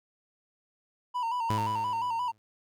triangle tone with vibrato, 951 Hz, A#5, 34 cents sharp, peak -26 dBFS, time 1.14-2.32 s, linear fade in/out 20 ms, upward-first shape square, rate 5.7 Hz, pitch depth 66 cents each way
sawtooth tone with exponential decay, 107.4 Hz, A2, 41 cents flat, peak -23 dBFS, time 1.5-2.38 s, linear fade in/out 0 ms, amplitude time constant 190 ms
effects none

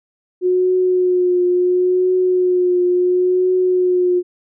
sine tone with vibrato, 362.8 Hz, F#4, 34 cents flat, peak -12 dBFS, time 0.41-4.23 s, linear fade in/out 50 ms, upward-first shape triangle, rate 0.72 Hz, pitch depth 29 cents each way, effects none

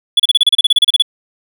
triangle tone bursts, 3421 Hz, A7, 49 cents flat, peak -4 dBFS, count 15, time 0.17-1.023 s, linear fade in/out 5 ms, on 27 ms, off 32 ms, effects none

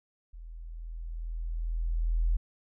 sine tone with level ramp, 41.2 Hz, E1, in tune, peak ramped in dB -42 to -22 dBFS, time 0.33-2.37 s, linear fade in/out 10 ms, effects none

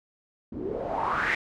white noise with low-pass filter sweep, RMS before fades -29 dBFS, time 0.52-1.35 s, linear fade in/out 5 ms, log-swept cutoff 260 to 2100 Hz, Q 5.2, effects none

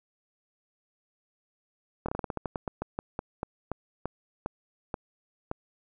slowing click train, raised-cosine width 1 ms, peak -17 dBFS, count 20, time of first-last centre 2.06-5.514 s, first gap 25 ms, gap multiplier 1.19, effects none

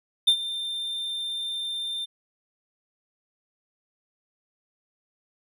triangle tone with ADSR envelope, 3591 Hz, A7, 35 cents sharp, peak -12 dBFS, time 0.27-2.06 s, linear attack 11 ms, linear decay 77 ms, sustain -15 dB, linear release 22 ms, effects none

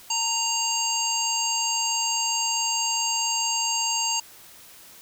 harmonic tone with a mistuned harmonic, 932.3 Hz, A#5, in tune, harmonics 1 / 3 / 5 / 7 / 8, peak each -29 / -29 / -29 / -29 / -29 dBFS, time 0.1-4.2 s, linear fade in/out 5 ms, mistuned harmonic 1, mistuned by -35 cents, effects white hiss -48 dBFS RMS until 5.01 s

